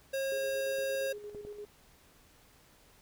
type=tone; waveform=square; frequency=540 Hz; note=C#5; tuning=45 cents flat; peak=-32 dBFS; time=0.13-1.13 s; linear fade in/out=10 ms
type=tone with tremolo; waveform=sine; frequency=415.3 Hz; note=G#4; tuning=in tune; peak=-40 dBFS; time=0.32-1.65 s; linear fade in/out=0 ms; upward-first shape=square; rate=8.7 Hz; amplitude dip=50%
type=clicks; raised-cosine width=2 ms; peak=-43 / -33 / -33 dBFS; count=3; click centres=0.787 / 1.348 / 1.45 s
effects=pink hiss -62 dBFS RMS until 3.01 s